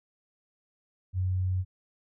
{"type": "tone", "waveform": "sine", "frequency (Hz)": 92.5, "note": "F#2", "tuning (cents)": 0, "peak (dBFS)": -25, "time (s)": [1.13, 1.65], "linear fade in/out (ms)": 50, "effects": []}